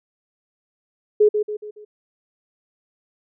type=tone with echo; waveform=sine; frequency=421.4 Hz; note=G#4; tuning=25 cents sharp; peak=-10 dBFS; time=1.2-1.29 s; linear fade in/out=10 ms; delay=140 ms; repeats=4; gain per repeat=-7 dB; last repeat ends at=1.85 s; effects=none